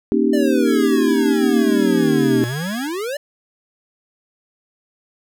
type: chord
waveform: sine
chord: Eb dominant seventh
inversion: second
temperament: equal with one note detuned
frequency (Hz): 233.1 / 271.8 / 311.1 / 392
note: Bb3 / Db4 / Eb4 / G4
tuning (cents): 0 / -34 / 0 / 0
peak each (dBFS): -19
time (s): 0.12-2.44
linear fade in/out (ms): 0
type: exponential two-way sweep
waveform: square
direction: down then up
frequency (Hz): 601 to 118.5 to 601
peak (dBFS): -23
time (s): 0.33-3.17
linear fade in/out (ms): 5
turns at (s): 2.47
type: tone with vibrato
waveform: sawtooth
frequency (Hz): 1661.2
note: G#6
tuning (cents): 0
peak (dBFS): -26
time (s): 0.64-2.9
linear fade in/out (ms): 50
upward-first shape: square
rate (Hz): 4.5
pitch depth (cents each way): 12
effects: none